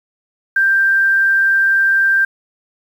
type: tone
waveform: sine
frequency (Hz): 1578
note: G6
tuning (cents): +11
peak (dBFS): -10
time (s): 0.56-2.25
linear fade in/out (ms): 5
effects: 7-bit